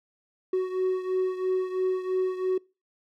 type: beating tone pair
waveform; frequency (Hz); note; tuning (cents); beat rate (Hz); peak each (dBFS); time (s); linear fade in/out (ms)
triangle; 371.4 / 374.4; F#4 / F#4; +7 / +20; 3; -23 / -28; 0.53-2.58; 5
effects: noise-tail reverb RT60 0.3 s tail -26 dB re dry + tanh soft clip ceiling -15 dBFS